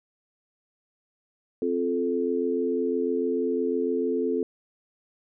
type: chord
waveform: sine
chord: F major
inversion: second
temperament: equal with one note detuned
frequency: 261.6 / 349.2 / 435.4 Hz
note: C4 / F4 / A4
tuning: 0 / 0 / -18 cents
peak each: -28 / -29 / -26 dBFS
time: 1.62-4.43 s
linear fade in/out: 2 ms
effects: none